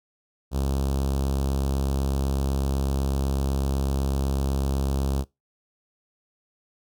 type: tone with notch filter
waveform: sawtooth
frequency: 68 Hz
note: C#2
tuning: 33 cents flat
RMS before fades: -25 dBFS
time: 0.51-5.25 s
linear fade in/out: 50 ms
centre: 2000 Hz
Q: 0.63
effects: noise-tail reverb RT60 0.2 s tail -21 dB re dry